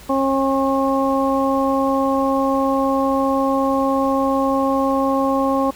harmonic tone, 270.6 Hz, C#4, 42 cents flat, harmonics 1 / 2 / 3 / 4, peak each -19 / -20 / -24 / -22 dBFS, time 0.09-5.71 s, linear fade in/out 10 ms, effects added 55 Hz sine -43 dBFS peak until 5.75 s + pink hiss -42 dBFS RMS until 5.75 s

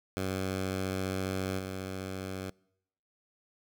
10% pulse tone with level steps, 94.7 Hz, F#2, 41 cents sharp, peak -23 / -28 dBFS, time 0.17-2.5 s, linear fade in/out 0 ms, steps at 1.58 s, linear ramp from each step 20 ms, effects noise-tail reverb RT60 0.8 s tail -26 dB re dry

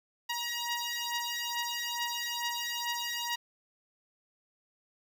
10% pulse beating tone pair, 949 / 951.3 Hz, A#5 / A#5, +31 / +35 cents, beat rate 2.3 Hz, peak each -27 dBFS, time 0.29-3.36 s, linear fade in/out 10 ms, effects none

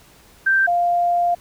sine tone pair in turn, 1568 / 698.5 Hz, G6 / F5, 0 / 0 cents, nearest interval octave + major second, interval 1400 cents, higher first, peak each -13 / -15 dBFS, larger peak first, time 0.46-0.67 / 0.67-1.35 s, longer second, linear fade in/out 10 ms, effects pink hiss -50 dBFS RMS until 1.4 s

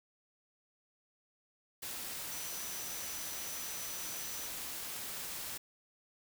sine tone in noise, 5950 Hz, F#8, 9 cents sharp, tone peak -46 dBFS, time 2.31-4.47 s, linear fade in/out 10 ms, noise white, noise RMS -42 dBFS, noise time 1.82-5.58 s, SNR -7 dB, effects none

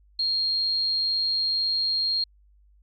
sine tone, 4234 Hz, C8, 20 cents sharp, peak -22 dBFS, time 0.19-2.24 s, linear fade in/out 5 ms, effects added 50 Hz sine -55 dBFS peak until 2.82 s

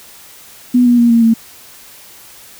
sine tone with pitch steps, 246.9 / 241.7 / 236.6 / 231.6 / 226.7 Hz, B3 / B3 / A#3 / A#3 / A#3, 0 / -37 / +26 / -11 / -48 cents, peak -6 dBFS, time 0.74-1.34 s, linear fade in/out 10 ms, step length 120 ms, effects white hiss -39 dBFS RMS until 2.59 s

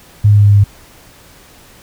sine tone with pitch steps, 104 / 103.4 / 102.81 / 102.21 / 101.62 / 101.04 Hz, G#2 / G#2 / G#2 / G#2 / G#2 / G#2, +3 / -7 / -17 / -27 / -37 / -47 cents, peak -4 dBFS, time 0.24-0.642 s, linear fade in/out 10 ms, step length 67 ms, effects pink hiss -42 dBFS RMS until 1.82 s

